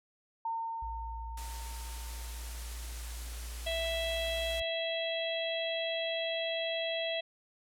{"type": "tone with exponential decay", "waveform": "sine", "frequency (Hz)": 910, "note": "A#5", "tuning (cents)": -42, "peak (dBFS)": -31, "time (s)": [0.45, 3.21], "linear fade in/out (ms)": 5, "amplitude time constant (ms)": 600}
{"type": "tone", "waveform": "sine", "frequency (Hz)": 58.27, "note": "A#1", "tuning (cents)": 0, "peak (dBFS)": -39, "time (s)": [0.82, 4.62], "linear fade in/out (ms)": 5}
{"type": "noise", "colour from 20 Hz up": "white", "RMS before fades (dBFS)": -46, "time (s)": [1.37, 4.6], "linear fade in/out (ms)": 5}
{"type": "harmonic tone", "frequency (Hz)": 659.3, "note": "E5", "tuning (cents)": 0, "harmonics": [1, 3, 4, 5, 6], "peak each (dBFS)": [-34, -42, -41, -37, -45], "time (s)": [3.66, 7.21], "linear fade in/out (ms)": 10}
{"effects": ["low-pass 12000 Hz 12 dB/octave"]}